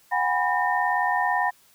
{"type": "tone cluster", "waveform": "sine", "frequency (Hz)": [731, 809, 984, 1823], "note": ["F#5", "G#5", "B5", "A#6"], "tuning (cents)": [-21, -46, -7, -39], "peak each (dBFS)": -26, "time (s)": [0.11, 1.51], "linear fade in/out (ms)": 20, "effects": ["white hiss -58 dBFS RMS until 1.74 s"]}